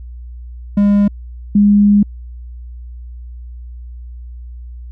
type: tone pair in turn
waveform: triangle / sine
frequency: 203.1 / 204.7 Hz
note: G#3 / G#3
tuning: -38 / -25 cents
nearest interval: unison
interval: 13 cents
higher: second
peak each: -6 dBFS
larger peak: neither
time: 0.77-1.08 / 1.55-2.03 s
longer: second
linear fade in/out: 5 ms
effects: added 60 Hz sine -28 dBFS peak until 4.91 s